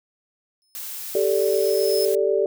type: tone with exponential growth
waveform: sawtooth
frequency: 5200 Hz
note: E8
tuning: 24 cents flat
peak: -23 dBFS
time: 0.62-2.05 s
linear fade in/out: 0 ms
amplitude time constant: 310 ms
type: noise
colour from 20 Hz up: blue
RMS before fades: -33 dBFS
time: 0.75-2.15 s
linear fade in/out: 0 ms
type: chord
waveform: sine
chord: G suspended second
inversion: none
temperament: equal with one note detuned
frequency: 392 / 440 / 583.6 Hz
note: G4 / A4 / D5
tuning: 0 / 0 / -11 cents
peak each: -21 / -22 / -23 dBFS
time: 1.15-2.46 s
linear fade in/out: 2 ms
effects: none